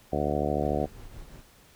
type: harmonic tone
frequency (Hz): 73.4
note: D2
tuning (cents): 0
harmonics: 1 / 2 / 3 / 4 / 5 / 6 / 7 / 8 / 9 / 10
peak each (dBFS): -34 / -34 / -34 / -34 / -34 / -34 / -34 / -34 / -34 / -34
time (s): 0.12-0.86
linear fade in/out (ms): 10
type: noise with tremolo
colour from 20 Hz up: brown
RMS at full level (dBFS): -42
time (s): 0.61-1.42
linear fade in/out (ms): 10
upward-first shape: triangle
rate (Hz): 5.7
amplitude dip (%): 55
effects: pink hiss -57 dBFS RMS until 1.75 s